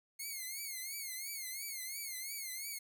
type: tone with vibrato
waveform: 5% pulse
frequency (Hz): 2156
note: C#7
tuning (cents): -49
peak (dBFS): -31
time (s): 0.19-2.79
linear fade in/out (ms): 10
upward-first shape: triangle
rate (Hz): 2.9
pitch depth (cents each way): 130
effects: none